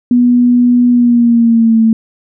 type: tone with pitch glide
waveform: sine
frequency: 244.2 to 223.9 Hz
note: B3 to A3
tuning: -19 to +30 cents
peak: -5 dBFS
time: 0.11-1.93 s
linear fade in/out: 2 ms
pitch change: -151 cents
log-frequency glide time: 0.9-1.8 s
effects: none